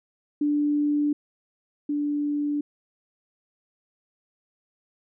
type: tone pair in turn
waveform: sine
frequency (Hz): 293.7 / 292.3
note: D4 / D4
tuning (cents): 0 / -8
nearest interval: unison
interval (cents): 8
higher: first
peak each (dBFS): -20 / -23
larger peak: first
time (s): 0.41-1.13 / 1.89-2.61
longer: neither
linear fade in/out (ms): 5
effects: none